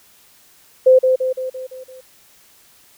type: tone with echo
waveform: sine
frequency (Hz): 516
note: C5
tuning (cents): -24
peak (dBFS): -6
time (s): 0.86-0.99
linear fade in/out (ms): 10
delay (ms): 170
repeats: 6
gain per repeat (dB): -5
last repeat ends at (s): 2.01
effects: white hiss -51 dBFS RMS until 2.97 s